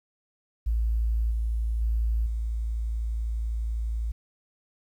sine tone with level steps, 56 Hz, A1, 31 cents sharp, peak -22 / -24 / -22 / -26 dBFS, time 0.66-4.12 s, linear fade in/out 10 ms, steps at 1.31 / 1.81 / 2.26 s, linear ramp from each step 5 ms, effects 10-bit

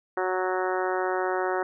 harmonic tone, 185 Hz, F#3, in tune, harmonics 2 / 3 / 4 / 5 / 6 / 7 / 8 / 9 / 10, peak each -28 / -32 / -31 / -34 / -36 / -36 / -35 / -41 / -39 dBFS, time 0.17-1.63 s, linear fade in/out 2 ms, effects none

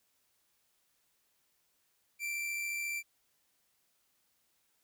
45% pulse tone with amplitude modulation, 2349 Hz, D7, in tune, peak -33 dBFS, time 2.19-3.03 s, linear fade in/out 50 ms, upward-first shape sine, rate 74.2 Hz, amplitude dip 30%, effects white hiss -75 dBFS RMS until 4.83 s

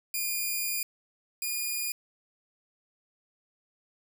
5% pulse tone pair in turn, 2427 / 2440 Hz, D#7 / D#7, -44 / -34 cents, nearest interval unison, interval 10 cents, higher second, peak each -19 / -20 dBFS, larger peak first, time 0.14-0.83 / 1.42-1.92 s, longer first, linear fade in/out 2 ms, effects none

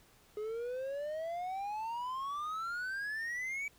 triangle exponential sweep, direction up, 417 to 2300 Hz, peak -34 dBFS, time 0.37-3.68 s, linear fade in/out 2 ms, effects pink hiss -64 dBFS RMS until 3.78 s

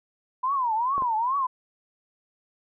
sine tone with vibrato, 987.8 Hz, B5, in tune, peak -22 dBFS, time 0.43-1.47 s, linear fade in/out 10 ms, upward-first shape triangle, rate 2.4 Hz, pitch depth 260 cents each way
clicks, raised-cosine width 1 ms, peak -21 dBFS, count 2, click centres 0.98 / 1.022 s
effects none

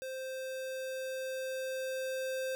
square tone with level ramp, 523 Hz, C5, 1 cent flat, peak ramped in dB -39 to -34 dBFS, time 0.02-2.55 s, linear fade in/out 0 ms, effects none

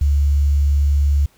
sine tone with quantisation, 71.5 Hz, D2, 46 cents flat, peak -12 dBFS, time 0.01-1.26 s, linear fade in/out 5 ms, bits 7, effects pink hiss -56 dBFS RMS until 1.37 s

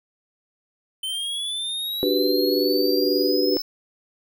square linear sweep, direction up, 3068 to 5274 Hz, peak -26 dBFS, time 1.03-3.62 s, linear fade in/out 5 ms
sine chord, G major seventh, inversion second, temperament equal, 293.7 / 370 / 392 / 493.9 Hz, D4 / F#4 / G4 / B4, 0 / 0 / 0 / 0 cents, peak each -24 dBFS, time 2.03-3.57 s, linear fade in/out 0 ms
effects none

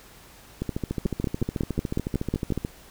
two click trains, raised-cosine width 3 ms, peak -14 / -11 dBFS, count 29 / 9, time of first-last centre 0.62-2.649 / 1.06-2.523 s, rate 13.8 / 5.47 Hz, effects pink hiss -50 dBFS RMS until 2.9 s

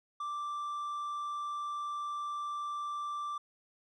triangle tone, 1174.7 Hz, D6, in tune, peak -33 dBFS, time 0.2-3.38 s, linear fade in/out 5 ms, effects resampled to 24000 Hz

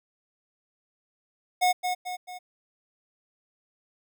square tone with echo, 727 Hz, F#5, 31 cents flat, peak -20 dBFS, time 1.61-1.73 s, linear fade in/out 20 ms, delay 220 ms, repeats 3, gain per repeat -6 dB, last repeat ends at 2.39 s, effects none

